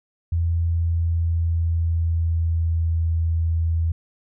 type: tone with pitch glide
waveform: sine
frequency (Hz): 84 to 82.32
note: E2 to E2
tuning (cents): +33 to -2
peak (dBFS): -18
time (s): 0.32-3.92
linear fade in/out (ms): 5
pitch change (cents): -35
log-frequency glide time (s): 0.6-3.05
effects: none